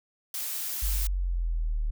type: noise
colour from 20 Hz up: blue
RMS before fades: -33 dBFS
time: 0.34-1.07 s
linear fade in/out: 2 ms
type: exponential sweep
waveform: sine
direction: down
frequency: 50.3 to 36.96 Hz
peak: -25 dBFS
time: 0.82-1.91 s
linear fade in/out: 10 ms
effects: none